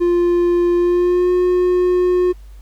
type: tone with pitch glide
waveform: triangle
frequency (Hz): 349.2 to 360.5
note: F4 to F#4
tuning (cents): 0 to -45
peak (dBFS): -10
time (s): 0-2.33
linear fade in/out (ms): 20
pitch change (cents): +55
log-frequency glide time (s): 0.76-1.33
effects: added 50 Hz sine -35 dBFS peak until 2.61 s + pink hiss -55 dBFS RMS until 2.61 s